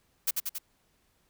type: noise with echo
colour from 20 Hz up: blue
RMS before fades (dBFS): -26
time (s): 0.27-0.31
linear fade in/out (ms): 10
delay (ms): 92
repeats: 3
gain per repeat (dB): -3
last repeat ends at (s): 0.586
effects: pink hiss -70 dBFS RMS until 1.29 s